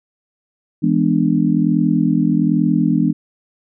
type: chord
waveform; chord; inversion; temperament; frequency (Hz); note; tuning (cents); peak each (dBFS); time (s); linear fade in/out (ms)
sine; E dominant seventh; none; just; 164.81 / 206 / 247.2 / 296.7; E3 / G#3 / B3 / D4; 0 / -14 / +2 / +18; -18; 0.82-3.13; 20
effects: none